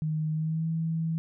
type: tone with pitch glide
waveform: sine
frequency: 155.56 to 162.64 Hz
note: D#3 to E3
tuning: 0 to -23 cents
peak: -26 dBFS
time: 0.02-1.18 s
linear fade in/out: 0 ms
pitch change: +77 cents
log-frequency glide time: 0.32-0.68 s
effects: none